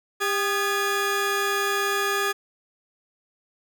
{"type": "tone cluster", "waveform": "35% pulse", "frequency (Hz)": [397.9, 1225, 1688], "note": ["G4", "D#6", "G#6"], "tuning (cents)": [26, -27, 28], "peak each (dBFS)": -25, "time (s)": [0.2, 2.33], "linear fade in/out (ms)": 20, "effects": []}